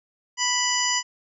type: harmonic tone with a mistuned harmonic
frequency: 987.8 Hz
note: B5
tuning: in tune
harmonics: 1 / 2 / 3 / 5 / 6 / 7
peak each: -28 / -28 / -28 / -28 / -28 / -28 dBFS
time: 0.37-1.03 s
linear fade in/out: 50 ms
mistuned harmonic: 7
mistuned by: +51 cents
effects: none